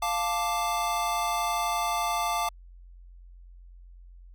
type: chord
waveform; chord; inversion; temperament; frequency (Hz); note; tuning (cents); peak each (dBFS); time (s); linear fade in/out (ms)
square; D minor; first; equal; 698.5 / 880 / 1174.7; F5 / A5 / D6; 0 / 0 / 0; -31; 0.02-2.49; 5
effects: added 44 Hz sine -46 dBFS peak until 4.34 s